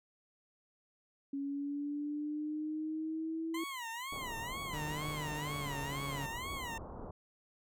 sine linear sweep, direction up, 277.2 to 329.6 Hz, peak -35 dBFS, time 1.33-3.64 s, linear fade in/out 5 ms
20% pulse tone with vibrato, 1005 Hz, B5, 30 cents sharp, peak -35 dBFS, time 3.54-6.78 s, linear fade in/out 5 ms, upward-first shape sine, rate 2.1 Hz, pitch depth 180 cents each way
pink low-pass noise, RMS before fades -46 dBFS, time 4.12-7.11 s, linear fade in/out 5 ms, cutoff 1200 Hz, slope 48 dB/octave
sawtooth tone with pitch glide, 150.4 to 140.33 Hz, D3 to C#3, +42 to +22 cents, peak -36 dBFS, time 4.73-6.26 s, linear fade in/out 5 ms, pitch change -120 cents, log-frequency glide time 5.32-5.79 s
effects none

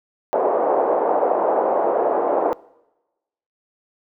pink band-pass noise, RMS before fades -19 dBFS, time 0.33-2.53 s, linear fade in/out 0 ms, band 440 to 810 Hz, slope 24 dB/octave, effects noise-tail reverb RT60 1.0 s tail -23 dB re dry

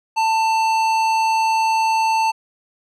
sine tone with tanh clipping, 890 Hz, A5, 20 cents sharp, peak -17 dBFS, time 0.16-2.32 s, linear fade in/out 20 ms, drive 15 dB, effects none

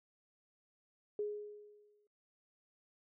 sine tone with exponential decay, 416.9 Hz, G#4, 7 cents sharp, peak -33 dBFS, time 1.19-2.07 s, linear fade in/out 2 ms, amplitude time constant 190 ms, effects noise-tail reverb RT60 0.2 s tail -25 dB re dry

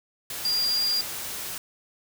sine tone in noise, 4795 Hz, D8, 35 cents sharp, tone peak -22 dBFS, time 0.45-1.01 s, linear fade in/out 2 ms, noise white, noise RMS -34 dBFS, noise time 0.3-1.58 s, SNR +9 dB, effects none

